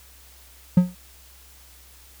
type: tone with exponential decay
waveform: triangle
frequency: 180 Hz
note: F#3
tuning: 47 cents flat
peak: -6 dBFS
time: 0.77-0.95 s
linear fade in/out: 5 ms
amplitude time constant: 37 ms
effects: added 64 Hz sine -51 dBFS peak until 2.2 s + white hiss -51 dBFS RMS until 2.2 s